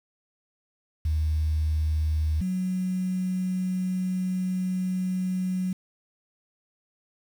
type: tone pair in turn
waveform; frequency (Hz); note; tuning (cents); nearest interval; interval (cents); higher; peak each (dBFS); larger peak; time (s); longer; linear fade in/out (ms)
sine; 77.6 / 184.56; D#2 / F#3; -4 / -4; octave + minor third; 1500; second; -21 / -24; first; 1.05-2.41 / 2.41-5.73; second; 5
effects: tanh soft clip ceiling -17 dBFS + 8-bit